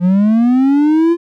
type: linear sweep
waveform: triangle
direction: up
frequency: 173.1 to 345.9 Hz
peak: -6 dBFS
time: 0-1.17 s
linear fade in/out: 50 ms
effects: none